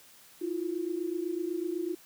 sine tone pair together, 326.3 / 354.3 Hz, E4 / F4, -18 / +25 cents, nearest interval minor second, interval 143 cents, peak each -34 / -32 dBFS, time 0.41-1.95 s, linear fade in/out 10 ms, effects white hiss -56 dBFS RMS until 2.05 s + high-pass 80 Hz 12 dB/octave

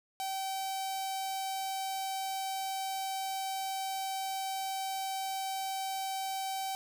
sawtooth tone with notch filter, 771 Hz, G5, 29 cents flat, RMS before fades -36 dBFS, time 0.2-6.75 s, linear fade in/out 0 ms, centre 1700 Hz, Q 0.97, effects none

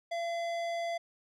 sine tone with tanh clipping, 680 Hz, F5, 46 cents flat, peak -34 dBFS, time 0.11-0.98 s, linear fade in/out 10 ms, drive 16 dB, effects none

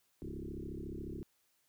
sine tone with frequency modulation, 199.8 Hz, G3, 33 cents sharp, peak -40 dBFS, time 0.22-1.23 s, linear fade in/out 0 ms, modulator 34.1 Hz, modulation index 5.4, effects white hiss -75 dBFS RMS until 1.68 s

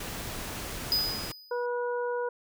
pink noise, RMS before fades -37 dBFS, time 0-1.32 s, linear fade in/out 5 ms
square tone with exponential decay, 4978 Hz, D#8, in tune, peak -22 dBFS, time 0.92-1.66 s, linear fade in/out 0 ms, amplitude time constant 160 ms
harmonic tone, 485.7 Hz, B4, 29 cents flat, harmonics 1 / 2 / 3, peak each -29 / -35 / -39 dBFS, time 1.51-2.29 s, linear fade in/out 5 ms
effects none

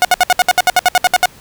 sawtooth tone bursts, 727 Hz, F#5, 31 cents flat, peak -3 dBFS, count 14, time 0.02-1.257 s, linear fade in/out 0 ms, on 28 ms, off 65 ms, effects pink hiss -42 dBFS RMS until 1.4 s

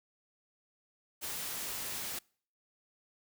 white noise with ADSR envelope, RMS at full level -37 dBFS, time 1.21-2.19 s, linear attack 36 ms, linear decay 6 ms, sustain -2 dB, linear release 6 ms, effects noise-tail reverb RT60 0.5 s tail -26 dB re dry

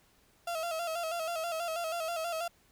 35% pulse tone with vibrato, 665 Hz, E5, 15 cents sharp, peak -31 dBFS, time 0.47-2.48 s, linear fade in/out 5 ms, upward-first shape square, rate 6.2 Hz, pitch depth 60 cents each way, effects pink hiss -66 dBFS RMS until 2.71 s

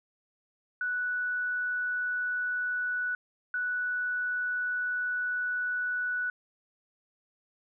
sine tone pair in turn, 1479 / 1479 Hz, F#6 / F#6, -1 / -1 cents, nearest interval unison, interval 0 cents, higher neither, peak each -28 dBFS, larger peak neither, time 0.81-3.15 / 3.54-6.3 s, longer second, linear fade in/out 2 ms, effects none

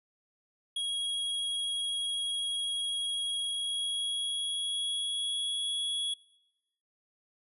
square tone with pitch glide, 3304 to 3350 Hz, G#7 to G#7, -10 to +14 cents, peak -31 dBFS, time 0.76-6.14 s, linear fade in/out 5 ms, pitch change +24 cents, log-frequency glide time 3.27-5.75 s, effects noise-tail reverb RT60 1.0 s tail -24 dB re dry + resampled to 32000 Hz

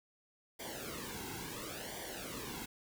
pink noise with flanger, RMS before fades -44 dBFS, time 0.59-2.66 s, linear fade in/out 10 ms, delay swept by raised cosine 0.75 to 1.69 ms, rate 0.72 Hz, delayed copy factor -0.8, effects none

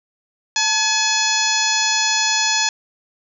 harmonic tone with a mistuned harmonic, 849 Hz, G#5, 38 cents sharp, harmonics 1 / 2 / 3 / 4 / 5 / 6 / 7 / 8, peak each -24 / -24 / -24 / -24 / -24 / -24 / -24 / -24 dBFS, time 0.56-2.69 s, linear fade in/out 2 ms, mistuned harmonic 1, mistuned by +70 cents, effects none

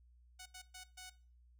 5% pulse tone bursts at uneven times, 740 Hz, F#5, in tune, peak -38 dBFS, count 4, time 0.39-0.46 / 0.54-0.62 / 0.74-0.84 / 0.97-1.1 s, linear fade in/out 10 ms, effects noise-tail reverb RT60 0.4 s tail -18 dB re dry + added 60 Hz sine -62 dBFS peak until 1.59 s

